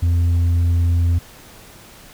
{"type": "tone with tanh clipping", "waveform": "sine", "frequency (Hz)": 85.7, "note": "F2", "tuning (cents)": -32, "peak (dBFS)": -14, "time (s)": [0.02, 1.19], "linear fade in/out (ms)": 10, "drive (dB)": 3, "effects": ["pink hiss -43 dBFS RMS until 2.13 s"]}